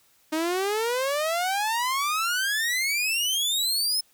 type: exponential sweep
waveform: sawtooth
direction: up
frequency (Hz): 306.8 to 5274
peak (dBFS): -20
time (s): 0.32-4.01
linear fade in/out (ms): 10
effects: white hiss -62 dBFS RMS until 4.13 s